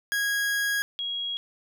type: tone pair in turn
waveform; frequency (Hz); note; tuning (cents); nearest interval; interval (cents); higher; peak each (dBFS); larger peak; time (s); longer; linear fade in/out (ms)
40% pulse / sine; 1650 / 3300; G#6 / G#7; -12 / -12; octave; 1200; second; -23 / -28; first; 0.12-0.82 / 0.99-1.37; first; 0
effects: none